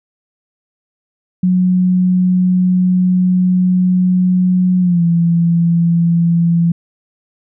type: tone with pitch glide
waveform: sine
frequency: 182.5 to 169.3 Hz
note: F#3 to E3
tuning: -24 to +46 cents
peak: -9 dBFS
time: 1.43-6.72 s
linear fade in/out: 5 ms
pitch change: -130 cents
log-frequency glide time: 4.8-5.03 s
effects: none